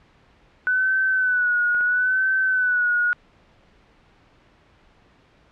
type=tone with vibrato; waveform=sine; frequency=1492 Hz; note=F#6; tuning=14 cents sharp; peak=-17 dBFS; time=0.67-3.13 s; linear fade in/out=0 ms; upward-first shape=sine; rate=0.75 Hz; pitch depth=55 cents each way
type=clicks; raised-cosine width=0.5 ms; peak=-24 dBFS; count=2; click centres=1.747 / 1.809 s
effects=pink hiss -56 dBFS RMS until 5.51 s + low-pass 3000 Hz 12 dB/octave